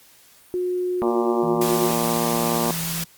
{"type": "tone", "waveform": "sine", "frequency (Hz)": 361.4, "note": "F#4", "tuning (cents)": -41, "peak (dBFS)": -21, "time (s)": [0.54, 1.91], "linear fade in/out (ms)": 0}
{"type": "harmonic tone", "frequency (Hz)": 117.4, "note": "A#2", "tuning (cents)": 13, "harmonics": [2, 3, 4, 5, 6, 7, 8, 9, 10], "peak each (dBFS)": [-26, -28, -29, -30, -31, -31, -32, -33, -33], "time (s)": [1.02, 2.71], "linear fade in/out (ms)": 0}
{"type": "tone with pitch glide", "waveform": "sine", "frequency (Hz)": [164.81, 166.05], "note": ["E3", "E3"], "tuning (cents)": [0, 13], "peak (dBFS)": -28, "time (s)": [1.42, 3.05], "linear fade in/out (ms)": 20, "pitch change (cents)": 13, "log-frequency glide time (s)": [2.63, 2.77]}
{"type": "noise", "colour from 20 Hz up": "white", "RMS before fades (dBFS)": -28, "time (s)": [1.61, 3.04], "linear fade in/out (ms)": 5}
{"effects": ["white hiss -52 dBFS RMS until 3.17 s", "Opus 48 kbps"]}